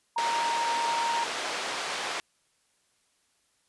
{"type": "tone", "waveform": "sine", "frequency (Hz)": 932.3, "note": "A#5", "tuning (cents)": 0, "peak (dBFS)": -26, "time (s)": [0.16, 1.24], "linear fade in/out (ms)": 5}
{"type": "band-pass noise", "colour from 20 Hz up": "pink", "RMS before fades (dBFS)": -33, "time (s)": [0.18, 2.2], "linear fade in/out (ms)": 0, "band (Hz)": [610, 5600], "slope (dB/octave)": 12}
{"effects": ["white hiss -70 dBFS RMS until 3.68 s", "resampled to 24000 Hz"]}